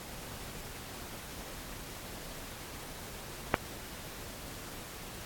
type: click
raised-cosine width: 0.5 ms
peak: -8 dBFS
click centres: 3.542 s
effects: pink hiss -45 dBFS RMS until 5.25 s + AAC 64 kbps